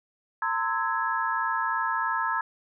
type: tone cluster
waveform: sine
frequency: 912 / 1035 / 1308 / 1665 Hz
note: A#5 / C6 / E6 / G#6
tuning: -38 / -19 / -14 / +4 cents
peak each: -30 dBFS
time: 0.42-2.41 s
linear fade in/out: 2 ms
effects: none